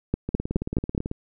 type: two click trains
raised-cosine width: 3 ms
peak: -9 / -15 dBFS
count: 5 / 16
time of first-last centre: 0.14-0.979 / 0.29-1.114 s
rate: 4.77 / 18.2 Hz
effects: none